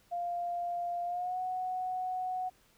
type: tone with pitch glide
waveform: sine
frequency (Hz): 698.5 to 738.8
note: F5 to F#5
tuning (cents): 0 to -3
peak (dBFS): -32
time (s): 0.11-2.5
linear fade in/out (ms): 20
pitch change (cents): +97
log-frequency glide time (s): 1.05-1.39
effects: pink hiss -66 dBFS RMS until 2.77 s